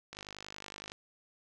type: click train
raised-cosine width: 0.2 ms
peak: -26 dBFS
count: 41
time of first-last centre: 0.13-0.919 s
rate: 50.7 Hz
effects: none